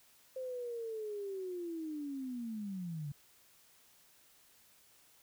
sine linear sweep, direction down, 523.3 to 138.59 Hz, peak -38 dBFS, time 0.36-3.12 s, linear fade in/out 5 ms, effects white hiss -65 dBFS RMS until 5.22 s

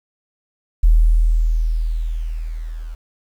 sine tone with level ramp, 40.25 Hz, E1, 41 cents flat, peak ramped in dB -7 to -27 dBFS, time 0.83-2.95 s, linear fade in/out 10 ms, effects 8-bit

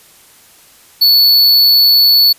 square tone, 4435 Hz, C#8, in tune, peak -6 dBFS, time 1.01-2.33 s, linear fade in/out 10 ms, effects white hiss -44 dBFS RMS until 2.38 s + resampled to 32000 Hz

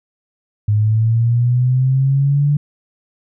sine linear sweep, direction up, 103.83 to 146.83 Hz, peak -11 dBFS, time 0.68-2.57 s, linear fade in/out 5 ms, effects none

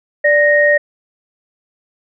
sine tone pair together, 587.3 / 1864.6 Hz, D5 / A#6, 0 / 0 cents, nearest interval octave + minor sixth, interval 2000 cents, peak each -11 dBFS, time 0.24-0.78 s, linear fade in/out 10 ms, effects none

